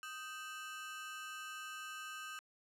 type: ring-modulated tone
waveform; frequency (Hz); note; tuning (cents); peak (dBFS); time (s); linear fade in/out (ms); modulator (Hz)
30% pulse; 1402; F6; +6; -39; 0.03-2.39; 0; 156
effects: low-pass 12000 Hz 12 dB/octave